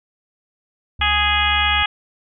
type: tone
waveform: triangle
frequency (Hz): 73.42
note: D2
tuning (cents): 0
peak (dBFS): -23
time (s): 0.99-1.83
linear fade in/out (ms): 5
type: harmonic tone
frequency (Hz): 415.3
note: G#4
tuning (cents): 0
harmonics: 2 / 3 / 4 / 5 / 6 / 7 / 8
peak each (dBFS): -23 / -23 / -23 / -23 / -23 / -23 / -23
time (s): 1.01-1.86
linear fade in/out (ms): 5
effects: none